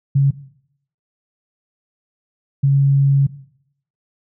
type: tone pair in turn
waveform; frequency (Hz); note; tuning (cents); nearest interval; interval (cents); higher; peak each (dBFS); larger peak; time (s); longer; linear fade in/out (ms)
sine; 138.59 / 138.59; C#3 / C#3; 0 / 0; unison; 0; neither; -10; neither; 0.15-0.31 / 2.63-3.27; second; 10
effects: noise-tail reverb RT60 0.7 s tail -17 dB re dry